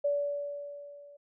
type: tone with level ramp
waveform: sine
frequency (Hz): 575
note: D5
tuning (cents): -37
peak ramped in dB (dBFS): -24 to -50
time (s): 0.04-1.17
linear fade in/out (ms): 10
effects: none